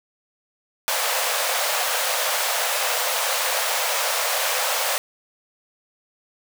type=high-pass noise; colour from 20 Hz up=pink; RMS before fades=-23 dBFS; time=0.88-4.98 s; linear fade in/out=0 ms; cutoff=490 Hz; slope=96 dB/octave; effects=none